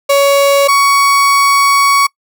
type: tone pair in turn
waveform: 35% pulse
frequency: 560 / 1120 Hz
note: C#5 / C#6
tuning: +18 / +18 cents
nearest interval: octave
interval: 1200 cents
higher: second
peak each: -5 dBFS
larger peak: neither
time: 0.09-0.68 / 0.68-2.07 s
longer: second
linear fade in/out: 10 ms
effects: noise-tail reverb RT60 0.1 s tail -24 dB re dry